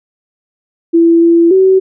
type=tone with pitch steps; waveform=sine; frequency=334.4 / 336.9 / 379.3 Hz; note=E4 / E4 / F#4; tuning=+25 / +38 / +43 cents; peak=-4 dBFS; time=0.93-1.8 s; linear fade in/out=20 ms; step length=290 ms; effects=none